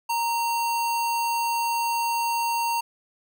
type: tone with sample-and-hold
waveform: sine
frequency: 932.3 Hz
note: A#5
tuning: in tune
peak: -22 dBFS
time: 0.09-2.81 s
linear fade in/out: 10 ms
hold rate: 3675 Hz
effects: none